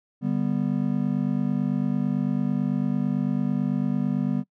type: chord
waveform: triangle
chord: G major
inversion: second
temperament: just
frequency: 147 / 196 / 245 Hz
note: D3 / G3 / B3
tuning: +2 / 0 / -14 cents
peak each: -26 / -24 / -24 dBFS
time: 0.21-4.44 s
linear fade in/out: 50 ms
effects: noise-tail reverb RT60 0.1 s tail -23 dB re dry